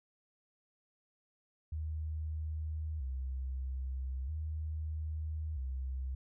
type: tone with vibrato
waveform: sine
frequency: 71.4 Hz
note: D2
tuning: 48 cents flat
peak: -35 dBFS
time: 1.72-6.15 s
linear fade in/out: 5 ms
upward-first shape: square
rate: 0.39 Hz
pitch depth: 150 cents each way
effects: none